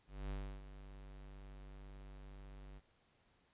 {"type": "tone with ADSR envelope", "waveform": "square", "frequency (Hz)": 49, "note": "G1", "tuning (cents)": 0, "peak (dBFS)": -40, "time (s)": [0.07, 2.81], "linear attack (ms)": 230, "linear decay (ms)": 310, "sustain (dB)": -12, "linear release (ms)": 38, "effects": ["pink hiss -74 dBFS RMS until 3.53 s", "resampled to 8000 Hz"]}